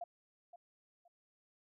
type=tone with echo; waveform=sine; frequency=695 Hz; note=F5; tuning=9 cents flat; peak=-40 dBFS; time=0.01-0.04 s; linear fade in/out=5 ms; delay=520 ms; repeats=2; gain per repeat=-12 dB; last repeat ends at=1.08 s; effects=none